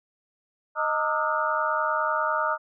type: tone cluster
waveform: sine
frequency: 622 / 913 / 1197 / 1287 / 1431 Hz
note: D#5 / A#5 / D6 / E6 / F6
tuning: -1 / -36 / +33 / -42 / +42 cents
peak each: -29 dBFS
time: 0.75-2.58 s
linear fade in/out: 50 ms
effects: none